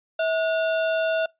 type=tone with sample-and-hold; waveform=sine; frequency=648 Hz; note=E5; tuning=30 cents flat; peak=-20 dBFS; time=0.19-1.26 s; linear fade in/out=5 ms; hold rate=2100 Hz; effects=noise-tail reverb RT60 0.2 s tail -24 dB re dry + resampled to 8000 Hz

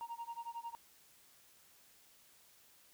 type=tone with tremolo; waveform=sine; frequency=932.3 Hz; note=A#5; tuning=in tune; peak=-37 dBFS; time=0.01-0.75 s; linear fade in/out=0 ms; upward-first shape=sine; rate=11 Hz; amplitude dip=95%; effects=tanh soft clip ceiling -39 dBFS + white hiss -65 dBFS RMS until 2.93 s

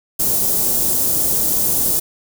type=band-stop noise; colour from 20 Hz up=white; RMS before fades=-17 dBFS; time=0.19-2 s; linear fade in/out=10 ms; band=520 to 8300 Hz; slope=12 dB/octave; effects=none

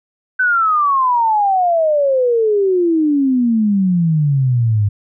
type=exponential sweep; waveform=sine; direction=down; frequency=1530 to 100 Hz; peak=-11 dBFS; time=0.39-4.89 s; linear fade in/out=10 ms; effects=none

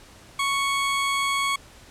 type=tone; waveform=20% pulse; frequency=1108.7 Hz; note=C#6; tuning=in tune; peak=-17 dBFS; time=0.39-1.56 s; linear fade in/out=5 ms; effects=pink hiss -49 dBFS RMS until 1.9 s + low-pass 10000 Hz 12 dB/octave

